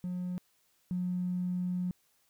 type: tone pair in turn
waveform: triangle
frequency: 180 / 180 Hz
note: F#3 / F#3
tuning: -47 / -47 cents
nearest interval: unison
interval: 0 cents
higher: neither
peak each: -30 / -26 dBFS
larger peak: second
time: 0.04-0.38 / 0.91-1.91 s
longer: second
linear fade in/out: 0 ms
effects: tanh soft clip ceiling -28 dBFS + white hiss -71 dBFS RMS until 2.29 s